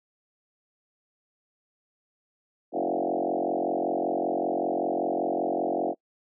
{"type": "tone with frequency modulation", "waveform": "sine", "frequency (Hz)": 513, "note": "C5", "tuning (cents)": -34, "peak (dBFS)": -24, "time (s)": [2.72, 5.95], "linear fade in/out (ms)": 50, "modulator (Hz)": 45.2, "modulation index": 5.3, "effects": ["noise-tail reverb RT60 0.1 s tail -24 dB re dry"]}